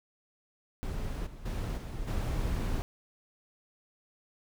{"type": "noise with level steps", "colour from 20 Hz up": "brown", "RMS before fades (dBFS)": [-35, -46, -33, -38, -31], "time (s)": [0.83, 2.82], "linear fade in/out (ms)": 0, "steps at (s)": [1.26, 1.45, 1.77, 2.07], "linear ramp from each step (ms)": 10, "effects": []}